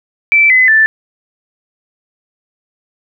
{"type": "tone with pitch steps", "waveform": "sine", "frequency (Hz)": [2327, 2026, 1763.5], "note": ["D7", "B6", "A6"], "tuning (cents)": [-17, 44, 3], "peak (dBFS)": -5, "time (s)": [0.32, 0.86], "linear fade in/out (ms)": 0, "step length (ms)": 180, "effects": []}